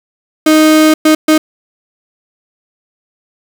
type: tone bursts at uneven times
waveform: 35% pulse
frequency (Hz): 311.1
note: D#4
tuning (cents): 0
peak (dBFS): -3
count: 3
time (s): 0.46-0.94 / 1.05-1.15 / 1.28-1.38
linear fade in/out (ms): 5
effects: 7-bit